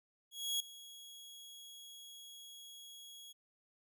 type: tone with ADSR envelope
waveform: sawtooth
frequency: 3324 Hz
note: G#7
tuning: 1 cent sharp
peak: -29 dBFS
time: 0.31-3.33 s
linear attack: 290 ms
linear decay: 5 ms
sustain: -19 dB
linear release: 17 ms
effects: none